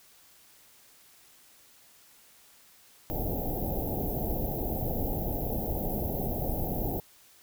pink band-stop noise, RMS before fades -31 dBFS, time 3.1-7 s, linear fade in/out 0 ms, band 830 to 12000 Hz, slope 96 dB/octave, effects white hiss -58 dBFS RMS until 7.42 s

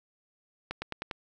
accelerating click train, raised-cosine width 0.3 ms, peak -18 dBFS, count 5, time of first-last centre 0.71-1.112 s, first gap 110 ms, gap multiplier 0.94, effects none

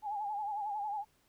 sine tone with vibrato, 830 Hz, G#5, 1 cent flat, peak -34 dBFS, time 0.02-1.05 s, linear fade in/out 50 ms, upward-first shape sine, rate 11 Hz, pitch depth 72 cents each way, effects pink hiss -71 dBFS RMS until 1.28 s

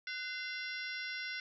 harmonic tone with a mistuned harmonic, 689 Hz, F5, 24 cents flat, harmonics 2 / 3 / 4 / 5 / 6 / 7 / 8, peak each -43 / -42 / -49 / -49 / -51 / -50 / -49 dBFS, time 0.07-1.4 s, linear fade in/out 2 ms, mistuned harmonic 2, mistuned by +140 cents, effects none

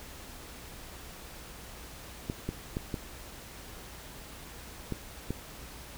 clicks, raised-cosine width 3 ms, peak -19 dBFS, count 6, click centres 2.299 / 2.49 / 2.769 / 2.942 / 4.923 / 5.306 s, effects added 60 Hz sine -53 dBFS peak until 5.97 s + pink hiss -47 dBFS RMS until 5.97 s

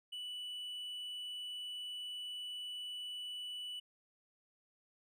triangle tone, 2964 Hz, F#7, 2 cents sharp, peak -40 dBFS, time 0.12-3.8 s, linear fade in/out 10 ms, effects none

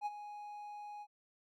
triangle tone with ADSR envelope, 830.6 Hz, G#5, in tune, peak -31 dBFS, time 0.01-1.07 s, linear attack 50 ms, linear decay 32 ms, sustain -12 dB, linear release 54 ms, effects none

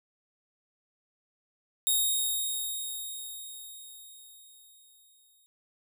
5% pulse tone with exponential decay, 3729 Hz, A#7, in tune, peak -15 dBFS, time 1.87-5.46 s, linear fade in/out 0 ms, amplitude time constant 780 ms, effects none

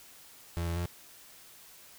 35% pulse tone with pitch steps, 85.1 / 84.4 / 87 Hz, F2 / E2 / F2, -44 / +41 / -6 cents, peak -29 dBFS, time 0.57-0.858 s, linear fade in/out 0 ms, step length 96 ms, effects white hiss -54 dBFS RMS until 1.98 s

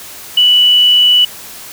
sine tone, 2960 Hz, F#7, in tune, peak -5 dBFS, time 0.37-1.25 s, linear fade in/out 5 ms, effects white hiss -31 dBFS RMS until 1.72 s

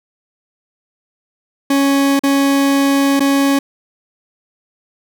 40% pulse tone with dropouts, 277.1 Hz, C#4, 1 cent flat, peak -10 dBFS, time 1.7-3.59 s, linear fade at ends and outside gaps 5 ms, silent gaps 2.194-2.235 / 3.196-3.204 s, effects none

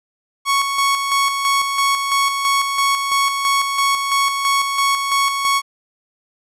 sawtooth tone with tremolo, 1108.7 Hz, C#6, in tune, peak -10 dBFS, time 0.45-5.62 s, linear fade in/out 50 ms, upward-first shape square, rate 3 Hz, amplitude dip 45%, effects low-pass 12000 Hz 12 dB/octave

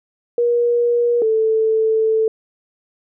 sine tone pair in turn, 477.1 / 441.4 Hz, A#4 / A4, +40 / +5 cents, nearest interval minor second, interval 135 cents, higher first, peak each -13 dBFS, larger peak neither, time 0.38-1.22 / 1.22-2.28 s, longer second, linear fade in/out 2 ms, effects none

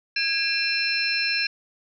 sine tone cluster, 1646 / 2406 / 2670 / 4148 / 5310 Hz, G#6 / D7 / E7 / C8 / E8, -16 / +41 / +22 / -16 / +12 cents, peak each -28 dBFS, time 0.16-1.47 s, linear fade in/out 5 ms, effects none

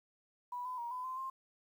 sine tone with pitch steps, 981 / 1008 / 945 / 1006 / 1033 / 1057 Hz, B5 / B5 / A#5 / B5 / C6 / C6, -12 / +35 / +23 / +32 / -22 / +17 cents, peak -38 dBFS, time 0.52-1.3 s, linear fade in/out 5 ms, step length 130 ms, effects 11-bit

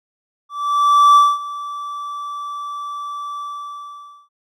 triangle tone with ADSR envelope, 1161 Hz, D6, 20 cents flat, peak -4 dBFS, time 0.49-4.29 s, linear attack 670 ms, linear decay 220 ms, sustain -19 dB, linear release 890 ms, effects none

